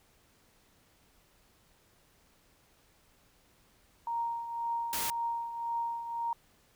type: tone with tremolo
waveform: sine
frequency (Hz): 932.3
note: A#5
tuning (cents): 0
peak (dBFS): -29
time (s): 4.07-6.33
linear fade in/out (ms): 2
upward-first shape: triangle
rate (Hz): 1.9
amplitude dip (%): 65
type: noise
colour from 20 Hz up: white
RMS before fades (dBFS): -34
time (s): 4.93-5.1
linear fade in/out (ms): 0
effects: pink hiss -66 dBFS RMS until 6.75 s